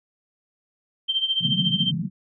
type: tone with tremolo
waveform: sine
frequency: 3136 Hz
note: G7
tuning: in tune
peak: -17 dBFS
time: 1.08-1.92 s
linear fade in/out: 20 ms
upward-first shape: triangle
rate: 14 Hz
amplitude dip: 85%
type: band-pass noise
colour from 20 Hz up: pink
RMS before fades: -26 dBFS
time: 1.4-2.1 s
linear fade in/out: 50 ms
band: 140 to 210 Hz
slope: 48 dB/octave
effects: none